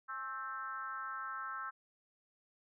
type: tone with frequency modulation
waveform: sine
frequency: 1318.5 Hz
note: E6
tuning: in tune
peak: -39 dBFS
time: 0.08-1.71 s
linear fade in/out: 20 ms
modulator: 244 Hz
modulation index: 1.1
effects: none